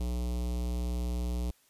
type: tone with notch filter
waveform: square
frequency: 60.3 Hz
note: B1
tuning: 41 cents flat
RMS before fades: -32 dBFS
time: 0-1.51 s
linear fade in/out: 5 ms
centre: 1600 Hz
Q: 0.55
effects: white hiss -66 dBFS RMS until 1.69 s + resampled to 32000 Hz